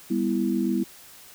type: chord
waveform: sine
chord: E minor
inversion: first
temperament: equal with one note detuned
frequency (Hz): 199.77 / 246.9 / 329.6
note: G3 / B3 / E4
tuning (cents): +33 / 0 / 0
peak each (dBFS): -26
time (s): 0.1-0.84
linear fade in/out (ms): 10
effects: white hiss -48 dBFS RMS until 1.34 s